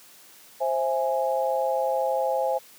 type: chord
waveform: sine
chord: C augmented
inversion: none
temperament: equal with one note detuned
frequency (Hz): 526.9 / 659.3 / 830.6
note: C5 / E5 / G#5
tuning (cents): +12 / 0 / 0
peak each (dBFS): -25 / -28 / -27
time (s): 0.6-2.59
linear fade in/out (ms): 20
effects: white hiss -51 dBFS RMS until 2.78 s + high-pass 150 Hz 12 dB/octave